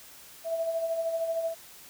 sine tone with tremolo, 659.3 Hz, E5, in tune, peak -25 dBFS, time 0.44-1.55 s, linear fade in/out 50 ms, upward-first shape sine, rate 13 Hz, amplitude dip 50%, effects white hiss -50 dBFS RMS until 1.89 s

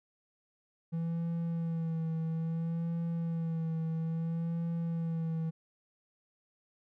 triangle tone with vibrato, 164.81 Hz, E3, in tune, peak -29 dBFS, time 0.92-5.51 s, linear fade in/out 20 ms, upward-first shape sine, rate 0.6 Hz, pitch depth 32 cents each way, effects none

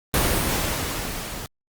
pink noise with level ramp, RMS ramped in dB -19 to -34 dBFS, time 0.14-1.46 s, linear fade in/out 0 ms, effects Opus 32 kbps

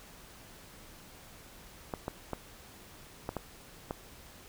clicks, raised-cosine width 1 ms, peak -20 dBFS, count 6, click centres 1.938 / 2.081 / 2.333 / 3.291 / 3.367 / 3.909 s, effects pink hiss -53 dBFS RMS until 4.48 s

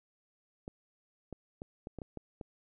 clicks, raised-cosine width 2 ms, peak -28 dBFS, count 8, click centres 0.679 / 1.327 / 1.619 / 1.871 / 1.987 / 2.018 / 2.173 / 2.412 s, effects none

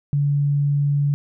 sine tone, 143.4 Hz, D3, 41 cents flat, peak -16 dBFS, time 0.13-1.14 s, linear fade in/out 0 ms, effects none

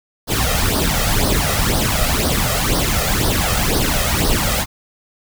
pink noise with flanger, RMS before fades -17 dBFS, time 0.27-4.66 s, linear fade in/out 50 ms, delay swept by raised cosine 0.2 to 1.6 ms, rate 2 Hz, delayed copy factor +0.7, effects none

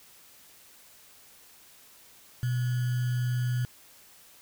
sine tone with sample-and-hold, 123.47 Hz, B2, in tune, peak -25 dBFS, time 2.43-3.65 s, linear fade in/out 0 ms, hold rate 1575 Hz, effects white hiss -55 dBFS RMS until 4.41 s

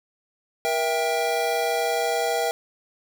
square chord, E diminished, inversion second, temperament just, 474.7 / 659.3 / 791.1 Hz, Bb4 / E5 / G5, +31 / 0 / +16 cents, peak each -27 dBFS, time 0.65-2.51 s, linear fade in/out 0 ms, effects none

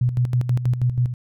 sine tone with tremolo, 123.47 Hz, B2, in tune, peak -15 dBFS, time 0.01-1.14 s, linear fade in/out 5 ms, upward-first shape square, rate 6.2 Hz, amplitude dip 65%, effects none

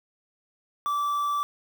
triangle tone with quantisation, 1162 Hz, D6, 19 cents flat, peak -22 dBFS, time 0.86-1.43 s, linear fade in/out 0 ms, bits 7, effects none

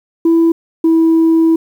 sine tone pair in turn, 331.2 / 326.3 Hz, E4 / E4, +8 / -18 cents, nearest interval unison, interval 26 cents, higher first, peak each -5 dBFS, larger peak neither, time 0.25-0.52 / 0.84-1.56 s, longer second, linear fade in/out 5 ms, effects tanh soft clip ceiling -5 dBFS + 7-bit

